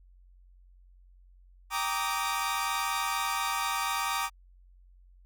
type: chord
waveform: sawtooth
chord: Eb major seventh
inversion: first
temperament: equal with one note detuned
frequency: 784 / 932.3 / 1163.9 / 1244.5 Hz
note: G5 / Bb5 / D6 / Eb6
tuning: 0 / 0 / -16 / 0 cents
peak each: -33 / -30 / -29 / -31 dBFS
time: 1.7-4.3 s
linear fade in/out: 50 ms
effects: added 45 Hz sine -54 dBFS peak until 5.25 s